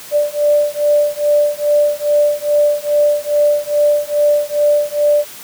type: beating tone pair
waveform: sine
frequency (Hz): 587.3 / 589.7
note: D5 / D5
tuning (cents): 0 / +7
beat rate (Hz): 2.4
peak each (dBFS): -14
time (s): 0.11-5.25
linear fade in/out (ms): 50
effects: white hiss -34 dBFS RMS until 5.43 s + high-pass 80 Hz 12 dB/octave

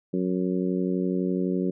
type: harmonic tone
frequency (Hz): 91.9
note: F#2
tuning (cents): -11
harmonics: 2 / 3 / 4 / 5 / 6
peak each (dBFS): -26 / -29 / -29 / -34 / -39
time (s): 0.13-1.71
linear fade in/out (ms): 10
effects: none

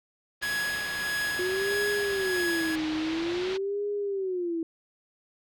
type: low-pass noise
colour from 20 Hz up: white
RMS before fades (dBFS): -38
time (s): 0.41-3.58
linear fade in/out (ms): 20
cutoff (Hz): 4000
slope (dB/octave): 24
type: tone with tremolo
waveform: 45% pulse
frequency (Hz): 1675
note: G#6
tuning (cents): +14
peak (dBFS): -27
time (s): 0.42-2.76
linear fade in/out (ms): 10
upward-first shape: sine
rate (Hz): 1.6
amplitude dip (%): 40
type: tone with vibrato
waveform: sine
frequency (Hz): 357.5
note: F4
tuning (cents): +41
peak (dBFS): -27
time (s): 1.39-4.63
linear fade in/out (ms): 2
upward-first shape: sine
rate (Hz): 0.5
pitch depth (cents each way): 240
effects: none

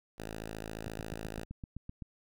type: tone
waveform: 5% pulse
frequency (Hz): 54.3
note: A1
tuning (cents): -22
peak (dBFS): -29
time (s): 0.18-1.45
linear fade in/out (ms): 5
type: click train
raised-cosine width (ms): 5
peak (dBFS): -29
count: 10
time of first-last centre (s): 0.87-2.022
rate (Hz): 7.81
effects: none

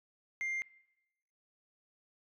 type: tone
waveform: sine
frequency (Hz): 2100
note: C7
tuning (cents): +6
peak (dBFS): -31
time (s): 0.41-0.62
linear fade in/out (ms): 0
effects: noise-tail reverb RT60 0.9 s tail -22 dB re dry + tanh soft clip ceiling -32 dBFS

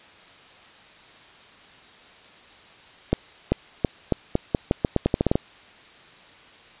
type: accelerating click train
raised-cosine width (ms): 2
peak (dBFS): -5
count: 15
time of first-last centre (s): 3.13-5.355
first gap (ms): 390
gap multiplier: 0.84
effects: white hiss -49 dBFS RMS until 6.8 s + resampled to 8000 Hz

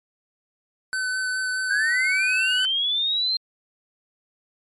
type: tone with vibrato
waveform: square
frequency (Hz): 1516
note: F#6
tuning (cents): +42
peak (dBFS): -24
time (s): 0.93-2.65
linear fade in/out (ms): 0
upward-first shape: sine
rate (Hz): 4.8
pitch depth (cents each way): 12
type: linear sweep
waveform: sine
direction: up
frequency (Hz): 1568 to 4186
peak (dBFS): -20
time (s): 1.7-3.37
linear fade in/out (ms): 5
effects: MP3 48 kbps

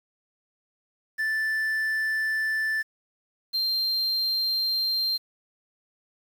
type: tone pair in turn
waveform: triangle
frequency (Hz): 1760 / 4168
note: A6 / C8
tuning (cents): 0 / -7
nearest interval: octave + minor third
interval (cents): 1493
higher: second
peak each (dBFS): -22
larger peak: neither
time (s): 1.18-2.83 / 3.53-5.18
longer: neither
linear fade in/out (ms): 20
effects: 8-bit

